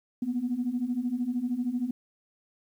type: beating tone pair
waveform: sine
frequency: 237.4 / 250.4 Hz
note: A#3 / B3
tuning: +32 / +24 cents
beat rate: 13 Hz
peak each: -31 / -28 dBFS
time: 0.22-1.91 s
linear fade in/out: 5 ms
effects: tanh soft clip ceiling -19 dBFS + 10-bit